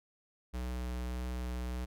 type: tone with vibrato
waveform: square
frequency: 61.74 Hz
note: B1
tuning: in tune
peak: -36 dBFS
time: 0.53-1.86 s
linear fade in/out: 20 ms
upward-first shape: sine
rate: 1.7 Hz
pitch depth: 9 cents each way
effects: none